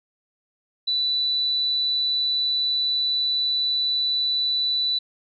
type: tone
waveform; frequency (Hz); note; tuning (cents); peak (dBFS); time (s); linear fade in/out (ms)
sine; 3972; B7; +9; -20; 0.87-4.99; 10
effects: none